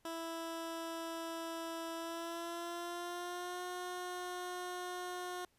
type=tone with pitch glide; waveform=15% pulse; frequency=330 to 359.9 Hz; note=E4 to F#4; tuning=+2 to -48 cents; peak=-34 dBFS; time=0.05-5.45 s; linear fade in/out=2 ms; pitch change=+150 cents; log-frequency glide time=1.95-3.63 s; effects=pink hiss -74 dBFS RMS until 5.58 s + resampled to 32000 Hz